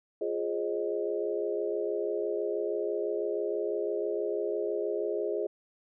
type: chord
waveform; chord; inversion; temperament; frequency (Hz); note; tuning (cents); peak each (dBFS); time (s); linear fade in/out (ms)
sine; F minor seventh; none; equal with one note detuned; 349.2 / 415.3 / 534.9 / 622.3; F4 / Ab4 / C5 / Eb5; 0 / 0 / +38 / 0; -35 / -31 / -37 / -36; 0.21-5.47; 5
effects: none